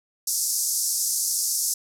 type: band-pass noise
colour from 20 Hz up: pink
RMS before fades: -25 dBFS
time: 0.27-1.74 s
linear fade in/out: 5 ms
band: 5200 to 13000 Hz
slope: 48 dB/octave
effects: none